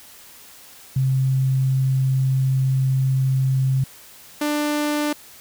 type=tone pair in turn; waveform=sine / sawtooth; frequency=132.4 / 296.6 Hz; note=C3 / D4; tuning=+21 / +17 cents; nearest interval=octave + major second; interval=1396 cents; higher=second; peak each=-16 / -16 dBFS; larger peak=neither; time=0.96-3.84 / 4.41-5.13 s; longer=first; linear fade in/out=5 ms; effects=white hiss -45 dBFS RMS until 5.4 s